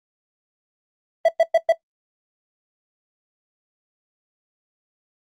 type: tone bursts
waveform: triangle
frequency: 659.3 Hz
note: E5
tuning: in tune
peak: -9 dBFS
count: 4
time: 1.25-1.724 s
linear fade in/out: 5 ms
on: 36 ms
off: 110 ms
effects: noise-tail reverb RT60 0.1 s tail -17 dB re dry + Opus 32 kbps